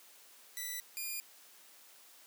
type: tone pair in turn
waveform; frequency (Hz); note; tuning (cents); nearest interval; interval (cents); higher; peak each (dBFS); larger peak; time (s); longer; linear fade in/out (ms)
5% pulse; 1975.5 / 2422; B6 / D#7; 0 / -47; major third; 353; second; -28; neither; 0.57-0.8 / 0.97-1.2; neither; 0
effects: white hiss -59 dBFS RMS until 2.26 s + high-pass 300 Hz 12 dB/octave